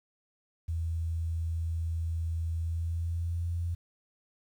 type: tone with pitch glide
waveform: sine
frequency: 82.41 to 85.56 Hz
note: E2 to F2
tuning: 0 to -35 cents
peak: -29 dBFS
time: 0.68-3.75 s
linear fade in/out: 10 ms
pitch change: +65 cents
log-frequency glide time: 2.57-3.48 s
effects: 10-bit